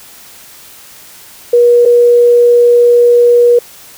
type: tone with dropouts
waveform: sine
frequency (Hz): 480.2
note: B4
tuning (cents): -49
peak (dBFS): -3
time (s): 1.53-3.59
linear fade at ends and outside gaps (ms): 5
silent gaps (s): 1.853-1.858
effects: white hiss -36 dBFS RMS until 3.97 s